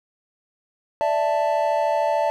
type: chord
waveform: triangle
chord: D suspended second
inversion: none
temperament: just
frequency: 587.3 / 660.7 / 881 Hz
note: D5 / E5 / A5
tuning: 0 / +4 / +2 cents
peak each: -21 dBFS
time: 1.01-2.3 s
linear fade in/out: 0 ms
effects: none

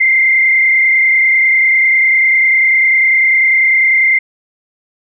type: tone with frequency modulation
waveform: sine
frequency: 2094 Hz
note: C7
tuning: 1 cent sharp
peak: -7 dBFS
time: 0-4.19 s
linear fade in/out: 10 ms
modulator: 30.1 Hz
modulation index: 1.5
effects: none

